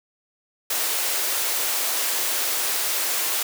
white high-pass noise, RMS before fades -24 dBFS, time 0.7-3.43 s, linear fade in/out 5 ms, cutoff 340 Hz, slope 24 dB/octave, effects none

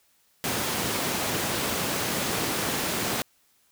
pink high-pass noise, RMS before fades -28 dBFS, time 0.44-3.22 s, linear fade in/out 0 ms, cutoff 140 Hz, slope 12 dB/octave, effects white hiss -65 dBFS RMS until 3.71 s

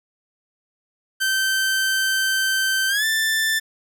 sawtooth tone with pitch glide, 1550 to 1770.2 Hz, G6 to A6, -20 to +10 cents, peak -15 dBFS, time 1.2-3.6 s, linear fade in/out 20 ms, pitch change +230 cents, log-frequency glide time 2.88-3.05 s, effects none

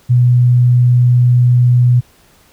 sine tone, 123.1 Hz, B2, 5 cents flat, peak -6 dBFS, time 0.09-2.01 s, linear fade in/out 20 ms, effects pink hiss -49 dBFS RMS until 2.52 s

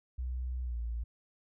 sine tone with pitch glide, 62.6 to 57.74 Hz, B1 to A#1, +24 to -16 cents, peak -33 dBFS, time 0.18-1.04 s, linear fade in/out 10 ms, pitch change -140 cents, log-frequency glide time 0.63-0.79 s, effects none

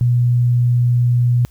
sine tone, 121.7 Hz, B2, 25 cents flat, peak -11 dBFS, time 0.01-1.45 s, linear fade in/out 0 ms, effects added 60 Hz sine -45 dBFS peak until 1.5 s + white hiss -55 dBFS RMS until 1.5 s

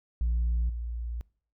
sine tone with level steps, 58.4 Hz, A#1, 4 cents sharp, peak -22 / -31 dBFS, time 0.21-1.21 s, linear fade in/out 0 ms, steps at 0.69 s, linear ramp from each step 5 ms, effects noise-tail reverb RT60 0.5 s tail -24 dB re dry + tanh soft clip ceiling -22 dBFS

